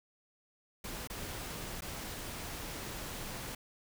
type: noise with dropouts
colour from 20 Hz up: pink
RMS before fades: -42 dBFS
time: 0.84-3.55 s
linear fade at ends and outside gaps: 5 ms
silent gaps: 1.074-1.099 / 1.808-1.82 s
effects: none